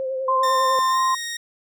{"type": "tone with vibrato", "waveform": "sine", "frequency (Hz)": 526, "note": "C5", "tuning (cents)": 9, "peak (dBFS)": -23, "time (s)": [0, 0.79], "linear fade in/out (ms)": 0, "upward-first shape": "sine", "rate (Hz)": 10, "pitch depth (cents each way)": 29}
{"type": "tone", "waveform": "sine", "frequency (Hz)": 1044, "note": "C6", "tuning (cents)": -4, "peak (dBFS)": -17, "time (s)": [0.28, 1.15], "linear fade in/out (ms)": 5}
{"type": "tone with pitch glide", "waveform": "15% pulse", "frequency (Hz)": [1810, 1867.3], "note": ["A6", "A#6"], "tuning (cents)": [48, 2], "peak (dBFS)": -21, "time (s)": [0.43, 1.37], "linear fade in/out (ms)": 5, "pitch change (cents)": 54, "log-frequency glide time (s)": [0.89, 1]}
{"effects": []}